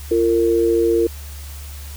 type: tone pair together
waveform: sine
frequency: 343.3 / 458.3 Hz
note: F4 / A#4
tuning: -30 / -29 cents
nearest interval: perfect fourth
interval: 501 cents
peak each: -16 dBFS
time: 0.11-1.07 s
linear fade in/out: 5 ms
effects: added 72 Hz sine -31 dBFS peak until 1.96 s + white hiss -40 dBFS RMS until 1.96 s